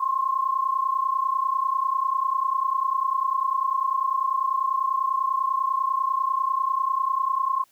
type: tone pair together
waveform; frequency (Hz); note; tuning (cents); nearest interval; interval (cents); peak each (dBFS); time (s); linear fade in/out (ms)
sine; 1050 / 1080.1; C6 / C#6; +6 / -45; unison; 49; -24 / -24; 0-7.64; 10
effects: white hiss -62 dBFS RMS until 7.71 s